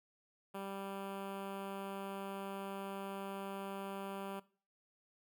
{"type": "tone with notch filter", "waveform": "10% pulse", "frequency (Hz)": 196, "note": "G3", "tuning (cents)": 0, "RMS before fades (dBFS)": -44, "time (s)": [0.54, 4.4], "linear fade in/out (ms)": 10, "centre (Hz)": 5700, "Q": 0.55, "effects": ["noise-tail reverb RT60 0.4 s tail -19 dB re dry"]}